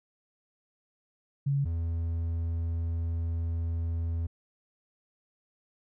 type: tone pair in turn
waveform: sine / triangle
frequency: 140 / 83.24 Hz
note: C#3 / E2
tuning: +18 / +17 cents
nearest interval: major sixth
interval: 901 cents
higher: first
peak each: -24 / -26 dBFS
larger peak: first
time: 1.46-1.65 / 1.65-4.27 s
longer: second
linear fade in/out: 10 ms
effects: none